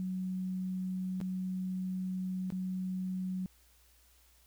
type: tone with dropouts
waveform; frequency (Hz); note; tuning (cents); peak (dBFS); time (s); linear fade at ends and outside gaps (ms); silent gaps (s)
sine; 185.7; F#3; +7; -33; 0-3.46; 0; 1.203-1.213 / 2.503-2.523
effects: added 60 Hz sine -65 dBFS peak until 4.46 s + white hiss -66 dBFS RMS until 4.46 s